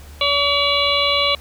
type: harmonic tone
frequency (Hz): 570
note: C#5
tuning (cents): +48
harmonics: 1 / 2 / 4 / 5 / 6 / 7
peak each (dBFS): -22 / -22 / -22 / -22 / -22 / -22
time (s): 0.21-1.35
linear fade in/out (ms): 2
effects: added 73 Hz sine -38 dBFS peak until 1.4 s + pink hiss -45 dBFS RMS until 1.4 s